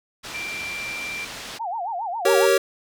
white low-pass noise, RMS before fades -36 dBFS, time 0.23-1.59 s, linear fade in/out 20 ms, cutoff 4700 Hz, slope 12 dB/octave
sine tone, 2359 Hz, D7, 7 cents sharp, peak -29 dBFS, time 0.34-1.25 s, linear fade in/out 5 ms
sine tone with vibrato, 801 Hz, G5, 37 cents sharp, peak -25 dBFS, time 1.59-2.47 s, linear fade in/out 20 ms, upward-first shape sine, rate 7.3 Hz, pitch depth 260 cents each way
square chord, G diminished, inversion none, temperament equal with one note detuned, 387 / 466.2 / 554.4 Hz, G4 / Bb4 / Db5, -22 / 0 / 0 cents, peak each -20 / -21 / -20 dBFS, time 2.25-2.58 s, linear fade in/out 5 ms
effects none

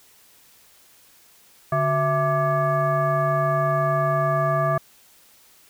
sine tone with frequency modulation, 659.3 Hz, E5, in tune, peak -18 dBFS, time 1.72-4.78 s, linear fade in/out 5 ms, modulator 515 Hz, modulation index 1.3, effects white hiss -54 dBFS RMS until 5.69 s

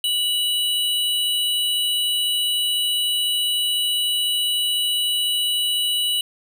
square tone pair together, 2944 / 3918 Hz, F#7 / B7, -9 / -15 cents, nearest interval perfect fourth, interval 494 cents, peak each -20 / -29 dBFS, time 0.04-6.21 s, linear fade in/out 2 ms, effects none

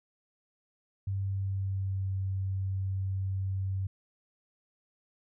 sine tone with pitch glide, 97.6 to 95.87 Hz, G2 to G2, -7 to -38 cents, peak -29 dBFS, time 1.07-3.87 s, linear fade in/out 5 ms, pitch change -31 cents, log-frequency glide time 1.2-2.11 s, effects none

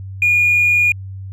sine tone with hard clipping, 2435 Hz, D#7, 38 cents flat, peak -11 dBFS, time 0.22-0.92 s, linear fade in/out 2 ms, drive 1 dB, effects added 96 Hz sine -27 dBFS peak until 1.32 s

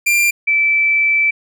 45% pulse / sine tone pair in turn, 2381 / 2321 Hz, D7 / D7, +23 / -21 cents, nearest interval unison, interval 44 cents, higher first, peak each -11 / -11 dBFS, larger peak neither, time 0.06-0.31 / 0.47-1.31 s, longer second, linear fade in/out 10 ms, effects none

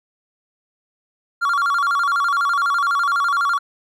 triangle tone with vibrato, 1254 Hz, D#6, 13 cents sharp, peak -14 dBFS, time 1.41-3.59 s, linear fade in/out 20 ms, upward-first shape square, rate 12 Hz, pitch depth 180 cents each way, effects none

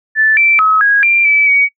sine tone with pitch steps, 1754 / 2337 / 1281 / 1648 / 2375 / 2305 / 2254 Hz, A6 / D7 / E6 / G#6 / D7 / D7 / C#7, -6 / -9 / -50 / -14 / +19 / -33 / +28 cents, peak -7 dBFS, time 0.15-1.69 s, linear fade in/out 50 ms, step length 220 ms, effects noise-tail reverb RT60 0.1 s tail -23 dB re dry

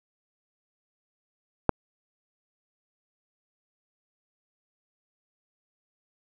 click, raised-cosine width 1 ms, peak -4 dBFS, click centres 1.693 s, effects none

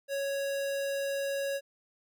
square tone, 554.4 Hz, C#5, in tune, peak -31 dBFS, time 0.08-1.61 s, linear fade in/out 50 ms, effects none

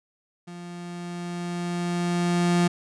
35% pulse tone with level ramp, 174.61 Hz, F3, in tune, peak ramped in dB -36 to -16 dBFS, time 0.47-2.68 s, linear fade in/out 10 ms, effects resampled to 22050 Hz

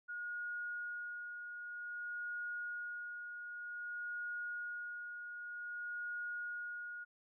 sine tone with tremolo, 1440 Hz, F#6, 47 cents flat, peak -39 dBFS, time 0.08-7.05 s, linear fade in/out 20 ms, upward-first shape sine, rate 0.53 Hz, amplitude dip 45%, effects none

